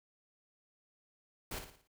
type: noise with echo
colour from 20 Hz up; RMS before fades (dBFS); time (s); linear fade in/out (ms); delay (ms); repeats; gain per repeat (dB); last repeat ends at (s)
pink; -41; 1.51-1.59; 5; 57; 5; -7; 1.875
effects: none